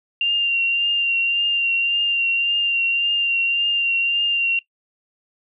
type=tone with vibrato; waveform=sine; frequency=2778 Hz; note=F7; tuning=10 cents flat; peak=-16 dBFS; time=0.21-4.59 s; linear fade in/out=2 ms; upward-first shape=triangle; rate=1.8 Hz; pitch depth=27 cents each way; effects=noise-tail reverb RT60 0.1 s tail -19 dB re dry